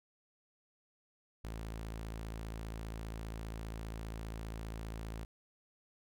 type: tone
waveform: sawtooth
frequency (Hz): 55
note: A1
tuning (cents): 0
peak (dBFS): -37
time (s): 1.44-5.25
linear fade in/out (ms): 5
effects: none